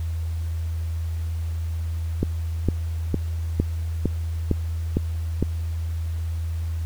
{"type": "click train", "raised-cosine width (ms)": 3, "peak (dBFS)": -7, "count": 8, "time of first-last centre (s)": [2.23, 5.426], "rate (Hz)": 2.19, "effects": ["added 82 Hz sine -24 dBFS peak until 6.85 s", "pink hiss -48 dBFS RMS until 6.85 s"]}